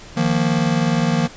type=chord; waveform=square; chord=Eb suspended second; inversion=none; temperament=just; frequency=155.56 / 175.01 / 233.3 Hz; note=Eb3 / F3 / Bb3; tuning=0 / +4 / +2 cents; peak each=-21 dBFS; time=0.16-1.28 s; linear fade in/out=20 ms; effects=pink hiss -40 dBFS RMS until 1.36 s + resampled to 16000 Hz